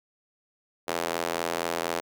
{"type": "tone with high-pass filter", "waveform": "square", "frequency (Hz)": 42.08, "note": "E1", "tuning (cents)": 36, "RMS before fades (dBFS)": -30, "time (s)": [0.87, 2.01], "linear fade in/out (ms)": 20, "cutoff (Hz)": 510, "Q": 1.1, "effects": []}